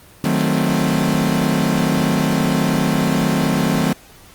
40% pulse chord, D# diminished seventh, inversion none, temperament equal, 155.56 / 185 / 220 / 261.6 Hz, D#3 / F#3 / A3 / C4, 0 / 0 / 0 / 0 cents, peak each -20 dBFS, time 0.24-3.93 s, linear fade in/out 2 ms, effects pink hiss -45 dBFS RMS until 4.34 s + Opus 24 kbps

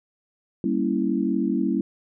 sine chord, G diminished seventh, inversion none, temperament equal, 196 / 233.1 / 277.2 / 329.6 Hz, G3 / Bb3 / Db4 / Fb4, 0 / 0 / 0 / 0 cents, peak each -26 dBFS, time 0.64-1.81 s, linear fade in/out 2 ms, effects none

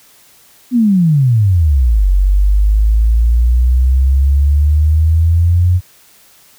sine exponential two-way sweep, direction down then up, 255.6 to 46.25 to 91.1 Hz, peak -7 dBFS, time 0.71-5.81 s, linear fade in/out 50 ms, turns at 2.08 s, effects white hiss -46 dBFS RMS until 6.58 s

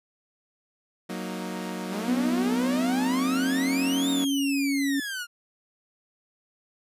sawtooth chord, D# minor, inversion first, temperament equal, 185 / 233.1 / 311.1 Hz, F#3 / A#3 / D#4, 0 / 0 / 0 cents, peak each -30 / -32 / -34 dBFS, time 1.09-4.25 s, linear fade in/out 10 ms
sawtooth exponential two-way sweep, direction up then down, 185 to 3729 to 1390 Hz, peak -27 dBFS, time 1.89-5.27 s, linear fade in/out 50 ms, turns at 4.1 s
sine tone with pitch glide, 247.8 to 278.1 Hz, B3 to C#4, +6 to +6 cents, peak -23 dBFS, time 2.08-5 s, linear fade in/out 5 ms, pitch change +200 cents, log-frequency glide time 2.4-4.36 s
effects resampled to 32000 Hz

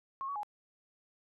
sine tone with pitch steps, 1082 / 1128 / 833 Hz, C#6 / C#6 / G#5, -42 / +30 / +5 cents, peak -35 dBFS, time 0.21-0.432 s, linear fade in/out 0 ms, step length 74 ms, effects none

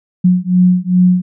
sine beating tone pair, 179.9 / 182.4 Hz, F#3 / F#3, -48 / -24 cents, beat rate 2.5 Hz, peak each -11 dBFS, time 0.24-1.22 s, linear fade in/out 10 ms, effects none

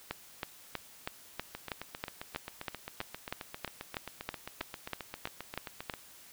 two click trains, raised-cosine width 0.3 ms, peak -23 / -18 dBFS, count 34 / 19, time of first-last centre 1.55-5.938 / 0.11-5.898 s, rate 7.52 / 3.11 Hz, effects white hiss -55 dBFS RMS until 6.32 s

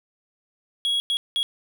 triangle tone bursts at uneven times, 3322 Hz, G#7, in tune, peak -19 dBFS, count 3, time 0.85-1 / 1.1-1.17 / 1.36-1.43 s, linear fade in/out 0 ms, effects none

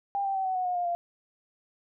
sine tone with pitch steps, 798 / 782 / 766.4 / 751 / 736 / 721.3 / 706.8 / 692.7 Hz, G5 / G5 / G5 / F#5 / F#5 / F#5 / F5 / F5, +31 / -4 / -39 / +26 / -9 / -44 / +21 / -14 cents, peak -26 dBFS, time 0.15-0.95 s, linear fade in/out 0 ms, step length 100 ms, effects none

